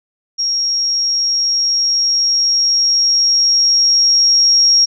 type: tone with level ramp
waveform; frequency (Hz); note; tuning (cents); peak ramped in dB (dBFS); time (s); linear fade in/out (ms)
sine; 5588; F8; 0; -14 to -7; 0.38-4.86; 20
effects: none